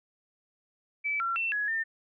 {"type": "tone with pitch steps", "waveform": "sine", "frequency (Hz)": [2306, 1362, 2690, 1679, 1804], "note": ["D7", "F6", "E7", "G#6", "A6"], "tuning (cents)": [-32, -44, 34, 18, 43], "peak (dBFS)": -27, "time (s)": [1.04, 1.84], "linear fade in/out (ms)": 20, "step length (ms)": 160, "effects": []}